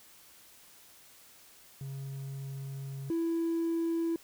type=tone pair in turn; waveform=triangle; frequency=136.4 / 332.2 Hz; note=C#3 / E4; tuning=-28 / +13 cents; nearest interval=octave + minor third; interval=1541 cents; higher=second; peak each=-35 / -25 dBFS; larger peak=second; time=1.81-3.1 / 3.1-4.16 s; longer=first; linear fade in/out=2 ms; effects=tanh soft clip ceiling -24 dBFS + white hiss -57 dBFS RMS until 4.23 s